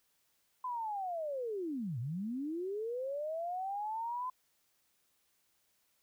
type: linear two-way sweep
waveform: sine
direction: down then up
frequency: 1024 to 110 to 1024 Hz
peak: -35 dBFS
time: 0.64-4.3 s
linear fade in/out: 5 ms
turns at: 1.99 s
effects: white hiss -75 dBFS RMS until 6.02 s